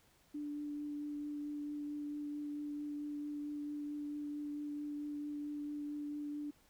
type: tone with vibrato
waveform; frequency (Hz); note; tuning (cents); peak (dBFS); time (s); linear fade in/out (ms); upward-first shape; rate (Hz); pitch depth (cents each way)
sine; 293.7; D4; 0; -39; 0.34-6.51; 10; triangle; 4.5; 11
effects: pink hiss -69 dBFS RMS until 6.69 s